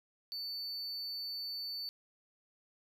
triangle tone, 4500 Hz, C#8, 25 cents sharp, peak -37 dBFS, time 0.32-1.89 s, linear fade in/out 0 ms, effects none

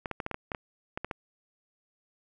clicks, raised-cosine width 0.5 ms, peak -18 dBFS, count 11, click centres 0.058 / 0.113 / 0.202 / 0.264 / 0.313 / 0.344 / 0.518 / 0.548 / 0.975 / 1.046 / 1.112 s, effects none

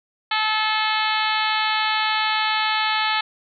harmonic tone with a mistuned harmonic, 433.2 Hz, A4, 27 cents flat, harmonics 2 / 3 / 4 / 5 / 6 / 7 / 8 / 9 / 10, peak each -24 / -26 / -27 / -28 / -29 / -29 / -30 / -31 / -31 dBFS, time 0.31-3.21 s, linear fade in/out 5 ms, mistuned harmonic 7, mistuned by +21 cents, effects none

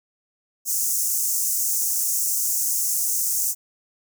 pink high-pass noise, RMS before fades -23 dBFS, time 0.65-3.55 s, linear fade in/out 50 ms, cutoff 6000 Hz, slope 48 dB/octave, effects none

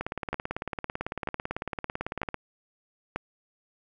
two click trains, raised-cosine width 0.5 ms, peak -14 / -16 dBFS, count 4 / 43, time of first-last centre 0.33-3.16 / 0.01-2.343 s, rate 1.06 / 18 Hz, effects none

